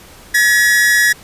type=tone pair together; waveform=45% pulse; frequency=1700 / 1915.4 Hz; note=G#6 / A#6; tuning=+40 / +46 cents; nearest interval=major second; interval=206 cents; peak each=-12 dBFS; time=0.34-1.13 s; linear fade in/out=10 ms; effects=pink hiss -40 dBFS RMS until 1.23 s + resampled to 32000 Hz

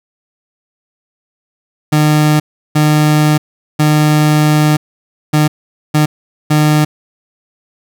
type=tone bursts at uneven times; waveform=30% pulse; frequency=151.6 Hz; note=D#3; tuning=45 cents flat; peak=-5 dBFS; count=6; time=1.92-2.4 / 2.75-3.38 / 3.79-4.77 / 5.33-5.48 / 5.94-6.06 / 6.5-6.85 s; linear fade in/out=10 ms; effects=none

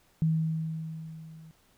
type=tone with level ramp; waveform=sine; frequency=160 Hz; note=D#3; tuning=49 cents sharp; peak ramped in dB=-21 to -47 dBFS; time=0.22-1.51 s; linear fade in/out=0 ms; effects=pink hiss -65 dBFS RMS until 1.77 s

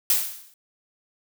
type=noise with exponential decay; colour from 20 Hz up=blue; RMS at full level=-17 dBFS; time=0.1-0.54 s; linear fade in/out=1 ms; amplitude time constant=95 ms; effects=none

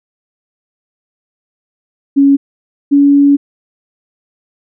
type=tone pair in turn; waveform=sine; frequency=278.3 / 283.2 Hz; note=C#4 / C#4; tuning=+7 / +37 cents; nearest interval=unison; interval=30 cents; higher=second; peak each=-4 dBFS; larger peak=neither; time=2.16-2.37 / 2.91-3.37 s; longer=second; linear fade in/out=20 ms; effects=none

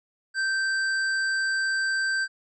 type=tone with hard clipping; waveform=sine; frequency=1561 Hz; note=G6; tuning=8 cents flat; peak=-25 dBFS; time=0.34-2.28 s; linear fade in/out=50 ms; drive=11 dB; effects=resampled to 22050 Hz

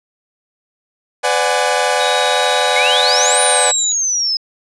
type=chord; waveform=sawtooth; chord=G# half-diminished seventh; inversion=first; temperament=equal with one note detuned; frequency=504 / 587.3 / 740 / 830.6 Hz; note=B4 / D5 / F#5 / G#5; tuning=+35 / 0 / 0 / 0 cents; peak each=-15 dBFS; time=1.23-3.72 s; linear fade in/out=20 ms
type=tone with pitch glide; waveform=sine; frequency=3800 to 3887 Hz; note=A#7 to B7; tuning=+33 to -28 cents; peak=-20 dBFS; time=2-3.92 s; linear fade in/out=0 ms; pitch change=+39 cents; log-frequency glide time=2.2-3.69 s
type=exponential two-way sweep; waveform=sine; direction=up then down; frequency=2111 to 9400 to 5070 Hz; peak=-14 dBFS; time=2.76-4.37 s; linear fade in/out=2 ms; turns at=3.41 s
effects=resampled to 24000 Hz

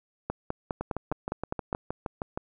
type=two click trains; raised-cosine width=1 ms; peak=-17 / -15 dBFS; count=11 / 8; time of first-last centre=0.81-2.375 / 0.3-1.729 s; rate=6.39 / 4.9 Hz; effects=none

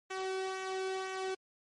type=tone with flanger; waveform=sawtooth; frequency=379.1 Hz; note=F#4; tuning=42 cents sharp; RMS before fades=-37 dBFS; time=0.1-1.35 s; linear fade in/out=10 ms; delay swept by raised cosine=0.21 to 1.06 ms; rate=2 Hz; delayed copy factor=-0.5; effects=low-pass 7000 Hz 12 dB/octave + MP3 48 kbps

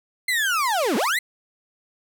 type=linear two-way sweep; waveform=35% pulse; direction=down then up; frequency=2093 to 197.4 to 2093 Hz; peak=-18 dBFS; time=0.28-1.19 s; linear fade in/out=5 ms; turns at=0.96 s; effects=none

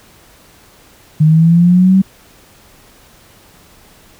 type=linear sweep; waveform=sine; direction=up; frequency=152.3 to 193.3 Hz; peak=-5 dBFS; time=1.2-2.02 s; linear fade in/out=10 ms; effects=pink hiss -45 dBFS RMS until 4.19 s

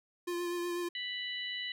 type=tone with vibrato; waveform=square; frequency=349.2 Hz; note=F4; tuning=in tune; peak=-34 dBFS; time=0.27-0.89 s; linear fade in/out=10 ms; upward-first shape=triangle; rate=8.1 Hz; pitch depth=22 cents each way
type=harmonic tone; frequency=987.8 Hz; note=B5; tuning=in tune; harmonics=2 / 3 / 4; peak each=-40 / -39 / -42 dBFS; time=0.95-1.72 s; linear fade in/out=2 ms
effects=none

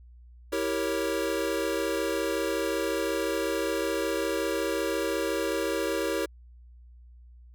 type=chord; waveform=square; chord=E diminished seventh; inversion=none; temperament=equal with one note detuned; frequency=326.6 / 392 / 466.2 / 554.4 Hz; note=E4 / G4 / Bb4 / Db5; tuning=-16 / 0 / 0 / 0 cents; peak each=-33 dBFS; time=0.52-6.26 s; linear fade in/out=10 ms; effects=added 60 Hz sine -48 dBFS peak until 7.54 s

